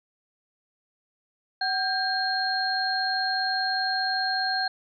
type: tone cluster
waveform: sine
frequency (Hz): 755 / 1598 / 4235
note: F#5 / G6 / C8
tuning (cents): +35 / +33 / +20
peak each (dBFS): -28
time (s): 1.61-4.68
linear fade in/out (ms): 5
effects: none